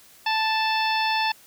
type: harmonic tone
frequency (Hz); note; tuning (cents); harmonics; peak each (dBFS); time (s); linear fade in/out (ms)
880; A5; 0; 1 / 2 / 3 / 4 / 5 / 6; -23 / -29 / -28 / -31 / -33 / -34; 0.26-1.32; 5
effects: white hiss -52 dBFS RMS until 1.46 s